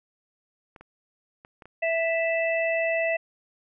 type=clicks; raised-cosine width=0.5 ms; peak=-31 dBFS; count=5; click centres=0.762 / 0.81 / 1.449 / 1.622 / 1.656 s
type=harmonic tone; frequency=659.3 Hz; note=E5; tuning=in tune; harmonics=1 / 3 / 4; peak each=-24 / -29 / -30 dBFS; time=1.82-3.17 s; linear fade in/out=10 ms
effects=none